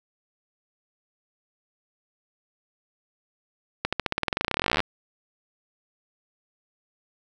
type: accelerating click train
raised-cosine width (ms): 0.3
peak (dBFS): -7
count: 30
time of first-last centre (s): 3.85-4.803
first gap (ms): 76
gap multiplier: 0.93
effects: none